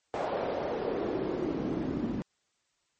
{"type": "noise with band-pass filter sweep", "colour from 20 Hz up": "pink", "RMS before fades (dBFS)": -32, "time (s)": [0.14, 2.22], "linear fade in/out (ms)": 0, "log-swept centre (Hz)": [640, 230], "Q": 2.6, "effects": ["white hiss -75 dBFS RMS until 2.99 s", "MP3 32 kbps"]}